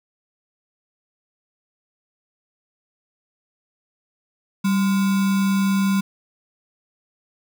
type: tone with sample-and-hold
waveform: sine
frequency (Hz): 194.8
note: G3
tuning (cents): -11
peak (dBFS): -16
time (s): 4.64-6.01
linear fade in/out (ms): 10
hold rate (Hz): 1225
effects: none